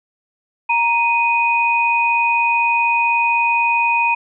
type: tone pair together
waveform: sine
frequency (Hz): 935.8 / 2489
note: A#5 / D#7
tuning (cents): +6 / 0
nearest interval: octave + perfect fourth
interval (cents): 1694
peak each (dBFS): -16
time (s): 0.69-4.15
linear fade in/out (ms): 10
effects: none